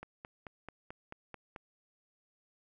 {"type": "click train", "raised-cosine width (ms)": 0.5, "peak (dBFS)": -29, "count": 8, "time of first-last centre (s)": [0.03, 1.562], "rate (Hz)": 4.57, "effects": []}